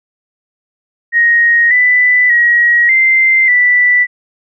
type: tone with pitch steps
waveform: sine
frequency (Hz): 1874 / 1989 / 1901 / 2083 / 1972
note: A#6 / B6 / A#6 / C7 / B6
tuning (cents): +9 / +12 / +33 / -8 / -3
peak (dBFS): -6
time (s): 1.12-4.07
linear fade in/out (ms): 50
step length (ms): 590
effects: none